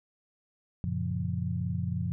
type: chord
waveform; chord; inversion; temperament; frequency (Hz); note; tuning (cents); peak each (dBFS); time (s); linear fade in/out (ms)
sine; Gb major seventh; none; equal; 92.5 / 116.54 / 138.59 / 174.61; Gb2 / Bb2 / Db3 / F3; 0 / 0 / 0 / 0; -33 / -35 / -36 / -33; 0.84-2.12; 0
effects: none